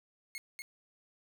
sawtooth tone with echo, 2166 Hz, C#7, 41 cents flat, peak -36 dBFS, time 0.35-0.38 s, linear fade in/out 0 ms, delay 240 ms, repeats 1, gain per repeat -2 dB, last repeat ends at 0.62 s, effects none

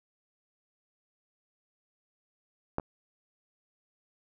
clicks, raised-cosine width 1 ms, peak -15 / -26 dBFS, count 2, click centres 2.784 / 2.798 s, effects none

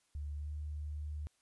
sine tone with pitch glide, 73.2 to 74.82 Hz, D2 to D2, -5 to +33 cents, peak -38 dBFS, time 0.15-1.27 s, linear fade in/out 0 ms, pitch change +38 cents, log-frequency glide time 0.36-0.49 s, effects white hiss -75 dBFS RMS until 1.41 s + resampled to 24000 Hz

